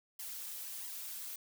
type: noise with flanger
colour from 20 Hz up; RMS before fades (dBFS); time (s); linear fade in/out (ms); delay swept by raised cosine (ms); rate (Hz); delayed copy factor
blue; -44; 0.19-1.36; 5; 0.97 to 6.57; 1.5; +0.9
effects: none